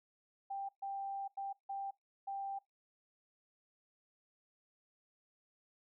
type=tone bursts at uneven times; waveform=sine; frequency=788 Hz; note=G5; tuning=9 cents sharp; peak=-38 dBFS; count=5; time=0.5-0.69 / 0.82-1.28 / 1.37-1.53 / 1.69-1.91 / 2.27-2.59 s; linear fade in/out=10 ms; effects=noise-tail reverb RT60 0.2 s tail -23 dB re dry